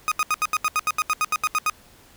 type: tone bursts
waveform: 30% pulse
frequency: 1244.5 Hz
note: D#6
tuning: in tune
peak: -16 dBFS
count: 15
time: 0.08-1.698 s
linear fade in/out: 0 ms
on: 36 ms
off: 77 ms
effects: pink hiss -52 dBFS RMS until 2.16 s